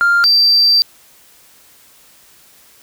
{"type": "tone pair in turn", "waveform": "triangle", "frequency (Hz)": [1396.9, 4685], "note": ["F6", "D8"], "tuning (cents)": [0, -5], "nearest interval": "octave + major sixth", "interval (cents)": 2095, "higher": "second", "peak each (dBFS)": [-6, -5], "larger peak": "second", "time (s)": [[0.01, 0.24], [0.24, 0.82]], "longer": "second", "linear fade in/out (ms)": 0, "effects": ["tanh soft clip ceiling -5 dBFS", "white hiss -47 dBFS RMS until 2.82 s"]}